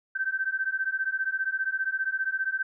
sine beating tone pair, 1543 / 1558 Hz, G6 / G6, -28 / -11 cents, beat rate 15 Hz, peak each -29 dBFS, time 0.15-2.63 s, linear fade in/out 10 ms, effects none

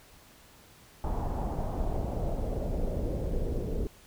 brown noise with low-pass filter sweep, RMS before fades -31 dBFS, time 1.04-3.87 s, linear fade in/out 0 ms, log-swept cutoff 920 to 430 Hz, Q 3, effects pink hiss -56 dBFS RMS until 4.06 s

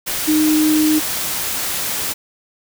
sine tone in noise, 308 Hz, D#4, 17 cents flat, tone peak -12 dBFS, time 0.27-1 s, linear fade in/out 20 ms, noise white, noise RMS -22 dBFS, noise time 0.06-2.14 s, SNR +7 dB, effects none

